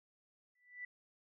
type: tone with exponential growth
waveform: sine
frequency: 1975.5 Hz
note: B6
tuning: in tune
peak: -40 dBFS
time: 0.55-0.85 s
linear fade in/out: 5 ms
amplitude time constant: 65 ms
effects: none